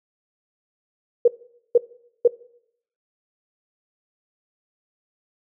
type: tone bursts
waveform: sine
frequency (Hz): 477.2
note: A#4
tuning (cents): +41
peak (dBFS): -9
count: 3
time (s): 1.25-2.277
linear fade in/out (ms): 5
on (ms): 29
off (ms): 470
effects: noise-tail reverb RT60 0.7 s tail -21 dB re dry

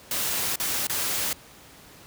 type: noise with dropouts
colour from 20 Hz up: white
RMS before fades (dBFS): -27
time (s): 0.11-1.33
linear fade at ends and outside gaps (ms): 2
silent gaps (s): 0.558-0.599 / 0.87-0.896
effects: pink hiss -49 dBFS RMS until 2.06 s + high-pass 60 Hz 12 dB/octave

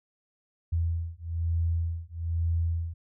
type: beating tone pair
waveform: sine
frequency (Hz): 83 / 84.1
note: E2 / E2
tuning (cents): +12 / +35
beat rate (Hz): 1.1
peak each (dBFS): -29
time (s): 0.72-2.94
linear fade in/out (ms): 10
effects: none

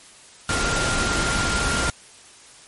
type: tone in noise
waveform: sine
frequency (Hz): 1396.9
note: F6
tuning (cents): 0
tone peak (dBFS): -25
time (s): 0.49-1.9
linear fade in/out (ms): 2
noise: pink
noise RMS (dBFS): -23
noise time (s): 0.49-1.9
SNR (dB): -5
effects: white hiss -47 dBFS RMS until 2.67 s + MP3 48 kbps

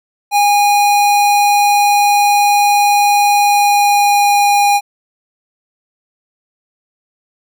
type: tone with pitch glide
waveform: square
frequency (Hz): 819 to 813.8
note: G#5 to G#5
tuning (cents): -24 to -35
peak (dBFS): -9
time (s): 0.31-4.81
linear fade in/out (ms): 50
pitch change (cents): -11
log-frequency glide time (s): 3.38-4.7
effects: none

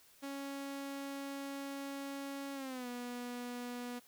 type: tone with pitch glide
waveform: sawtooth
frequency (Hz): 277.2 to 244.1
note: C#4 to B3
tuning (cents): 0 to -20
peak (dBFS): -37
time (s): 0.22-4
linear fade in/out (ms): 20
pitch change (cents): -220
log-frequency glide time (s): 2.54-2.88
effects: white hiss -64 dBFS RMS until 4.07 s

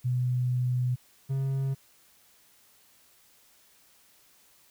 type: tone pair in turn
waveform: sine / triangle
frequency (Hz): 125 / 135.32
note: B2 / C#3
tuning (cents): +21 / -41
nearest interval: minor second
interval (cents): 138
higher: second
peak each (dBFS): -24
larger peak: neither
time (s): 0.04-0.96 / 1.29-1.75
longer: first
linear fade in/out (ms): 20
effects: white hiss -61 dBFS RMS until 4.7 s

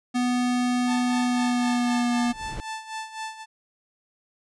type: tone with pitch glide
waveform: square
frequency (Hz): 246.9 to 240.6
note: B3 to B3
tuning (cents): 0 to -45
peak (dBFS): -22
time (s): 0.14-2.33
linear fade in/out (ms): 20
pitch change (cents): -45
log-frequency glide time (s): 1.22-2.18
type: tone with tremolo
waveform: sawtooth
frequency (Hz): 880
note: A5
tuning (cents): 0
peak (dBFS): -26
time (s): 0.86-3.46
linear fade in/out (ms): 50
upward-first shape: sine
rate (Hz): 3.9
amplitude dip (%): 75
type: noise with exponential growth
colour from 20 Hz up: brown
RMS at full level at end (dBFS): -28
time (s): 2.09-2.6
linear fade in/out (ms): 0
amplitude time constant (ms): 110
effects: resampled to 22050 Hz

